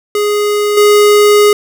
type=tone with level steps; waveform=square; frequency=415.3 Hz; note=G#4; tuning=in tune; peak=-11 / -5 dBFS; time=0.15-1.53 s; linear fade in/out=2 ms; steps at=0.77 s; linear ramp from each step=5 ms; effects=none